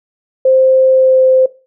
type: tone with pitch glide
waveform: sine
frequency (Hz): 523.3 to 519.7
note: C5 to C5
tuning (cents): 0 to -12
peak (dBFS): -6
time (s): 0.45-1.46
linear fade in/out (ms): 5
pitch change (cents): -12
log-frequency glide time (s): 0.9-1.23
effects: noise-tail reverb RT60 0.3 s tail -17 dB re dry